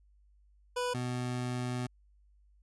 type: tone pair in turn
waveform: 25% pulse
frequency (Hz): 493.9 / 124.33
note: B4 / B2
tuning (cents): 0 / +12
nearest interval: 2 octaves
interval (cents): 2388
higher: first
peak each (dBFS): -27 / -29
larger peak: first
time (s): 0.76-0.94 / 0.94-1.87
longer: second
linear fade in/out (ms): 10
effects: added 50 Hz sine -61 dBFS peak until 2.62 s + resampled to 24000 Hz